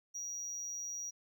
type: tone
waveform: triangle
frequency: 5760 Hz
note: F#8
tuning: 47 cents flat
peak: -37 dBFS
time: 0.14-1.11 s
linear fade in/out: 20 ms
effects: tanh soft clip ceiling -33 dBFS